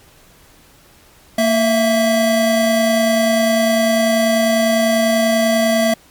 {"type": "tone pair together", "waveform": "square", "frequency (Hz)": [229.8, 659.3], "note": ["A#3", "E5"], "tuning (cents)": [-25, 0], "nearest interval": "octave + tritone", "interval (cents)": 1825, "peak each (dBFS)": [-17, -15], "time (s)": [1.38, 5.94], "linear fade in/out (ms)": 5, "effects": ["pink hiss -48 dBFS RMS until 6.1 s", "MP3 96 kbps"]}